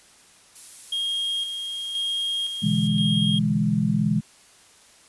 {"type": "noise", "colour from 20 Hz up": "violet", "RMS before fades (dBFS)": -38, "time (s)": [0.55, 2.88], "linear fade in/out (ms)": 10}
{"type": "tone with tremolo", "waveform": "triangle", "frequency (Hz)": 3245, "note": "G#7", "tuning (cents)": -41, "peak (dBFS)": -22, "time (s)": [0.92, 3.39], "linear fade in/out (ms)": 5, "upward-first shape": "square", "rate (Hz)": 0.97, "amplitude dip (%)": 45}
{"type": "chord", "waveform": "sine", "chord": "E dominant seventh", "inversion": "second", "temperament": "equal", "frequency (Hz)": [123.47, 146.83, 164.81, 207.7], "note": ["B2", "D3", "E3", "G#3"], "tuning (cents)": [0, 0, 0, 0], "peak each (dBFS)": [-27, -28, -24, -22], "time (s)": [2.62, 4.21], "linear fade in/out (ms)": 20}
{"effects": ["white hiss -53 dBFS RMS until 5.08 s", "resampled to 24000 Hz"]}